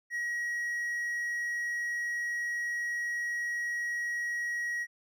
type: tone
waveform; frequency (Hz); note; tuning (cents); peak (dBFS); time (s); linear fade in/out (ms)
triangle; 1904; A#6; +36; -29; 0.1-4.87; 50
effects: none